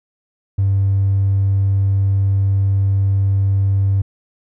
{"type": "tone", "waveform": "triangle", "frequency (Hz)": 98, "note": "G2", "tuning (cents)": 0, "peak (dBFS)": -9, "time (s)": [0.58, 4.02], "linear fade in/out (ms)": 10, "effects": ["tanh soft clip ceiling -9 dBFS"]}